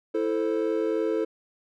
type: chord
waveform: triangle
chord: A minor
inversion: second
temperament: equal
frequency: 329.6 / 440 / 523.3 Hz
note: E4 / A4 / C5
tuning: 0 / 0 / 0 cents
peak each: -26 / -24 / -29 dBFS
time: 0.14-1.25 s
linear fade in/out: 10 ms
effects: none

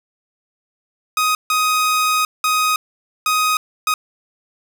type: tone bursts at uneven times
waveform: sawtooth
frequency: 1253 Hz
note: D#6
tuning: 12 cents sharp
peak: -11 dBFS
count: 5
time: 1.17-1.35 / 1.5-2.25 / 2.44-2.76 / 3.26-3.57 / 3.87-3.94 s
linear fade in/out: 2 ms
effects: none

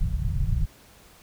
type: low-pass noise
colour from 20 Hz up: pink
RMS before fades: -24 dBFS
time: 0-0.66 s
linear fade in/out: 20 ms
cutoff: 160 Hz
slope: 48 dB/octave
effects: pink hiss -53 dBFS RMS until 1.22 s

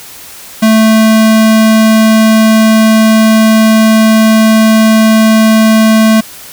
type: tone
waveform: square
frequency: 220 Hz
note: A3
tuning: in tune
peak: -4 dBFS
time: 0.62-6.21 s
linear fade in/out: 10 ms
effects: white hiss -30 dBFS RMS until 6.52 s

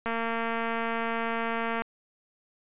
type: click train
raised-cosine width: 0.5 ms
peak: -16 dBFS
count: 404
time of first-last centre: 0.06-1.82 s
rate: 229 Hz
effects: resampled to 8000 Hz

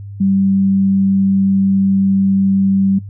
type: tone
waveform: sine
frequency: 194.5 Hz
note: G3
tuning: 13 cents flat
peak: -10 dBFS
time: 0.2-2.99 s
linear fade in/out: 10 ms
effects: noise-tail reverb RT60 0.1 s tail -19 dB re dry + added 100 Hz sine -27 dBFS peak until 3.09 s

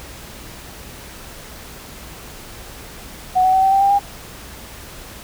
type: tone with pitch steps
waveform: sine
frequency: 740 / 750.3 / 760.8 / 771.4 / 782.2 / 793.1 / 804.2 Hz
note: F#5 / F#5 / F#5 / G5 / G5 / G5 / G5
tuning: 0 / +24 / +48 / -28 / -4 / +20 / +44 cents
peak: -11 dBFS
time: 3.35-3.994 s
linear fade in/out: 20 ms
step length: 92 ms
effects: added 60 Hz sine -44 dBFS peak until 5.23 s + pink hiss -37 dBFS RMS until 5.23 s

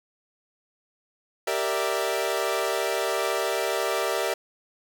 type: chord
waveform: sawtooth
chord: E half-diminished seventh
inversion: first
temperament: equal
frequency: 392 / 466.2 / 587.3 / 659.3 Hz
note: G4 / Bb4 / D5 / E5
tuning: 0 / 0 / 0 / 0 cents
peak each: -26 dBFS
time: 1.47-4.34 s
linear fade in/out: 5 ms
effects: none

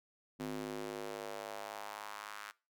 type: tone with high-pass filter sweep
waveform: square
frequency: 51.91 Hz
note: G#1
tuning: in tune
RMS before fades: -44 dBFS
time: 0.39-2.52 s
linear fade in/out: 20 ms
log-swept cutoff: 240 to 1400 Hz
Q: 2
effects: noise-tail reverb RT60 0.3 s tail -21 dB re dry

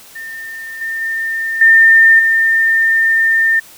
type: tone with level steps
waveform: sine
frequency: 1807 Hz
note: A6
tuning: 46 cents sharp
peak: -25 / -18 / -16 / -4 / -9 dBFS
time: 0.15-3.6 s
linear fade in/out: 10 ms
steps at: 0.81 / 1.01 / 1.61 / 2.19 s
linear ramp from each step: 5 ms
effects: white hiss -40 dBFS RMS until 3.77 s

